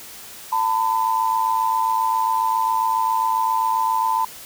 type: tone pair together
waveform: sine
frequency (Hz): 896.6 / 1004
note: A5 / B5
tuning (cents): +32 / +28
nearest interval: major second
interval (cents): 196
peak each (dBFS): -20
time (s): 0.52-4.25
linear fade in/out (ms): 5
effects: white hiss -39 dBFS RMS until 4.45 s